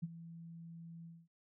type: tone with ADSR envelope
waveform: sine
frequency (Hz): 166.7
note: E3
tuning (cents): +20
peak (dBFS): -34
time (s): 0.02-1.28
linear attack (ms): 17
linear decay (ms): 31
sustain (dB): -14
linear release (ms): 230
effects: none